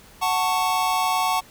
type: chord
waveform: square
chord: F# minor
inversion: none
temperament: just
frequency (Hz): 740 / 888 / 1110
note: F#5 / A5 / C#6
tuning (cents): 0 / +16 / +2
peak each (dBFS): -25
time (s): 0.21-1.41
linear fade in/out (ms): 20
effects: pink hiss -49 dBFS RMS until 1.5 s